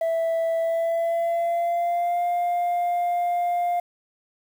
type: tone with pitch glide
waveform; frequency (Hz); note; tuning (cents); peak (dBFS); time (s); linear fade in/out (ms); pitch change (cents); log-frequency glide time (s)
sine; 659.3 to 702.6; E5 to F5; 0 to +10; -18; 0.01-3.8; 5; +110; 0.6-2.25
effects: tanh soft clip ceiling -20 dBFS + 8-bit